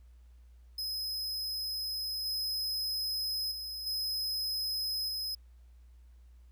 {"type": "tone with level steps", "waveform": "45% pulse", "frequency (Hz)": 5090, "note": "D#8", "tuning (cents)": 39, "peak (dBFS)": [-34, -32, -38, -32, -34], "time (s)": [0.78, 5.35], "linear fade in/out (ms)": 5, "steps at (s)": [2.25, 3.51, 3.86, 5.08], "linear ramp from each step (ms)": 10, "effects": ["added 60 Hz sine -53 dBFS peak until 6.51 s", "pink hiss -75 dBFS RMS until 6.51 s"]}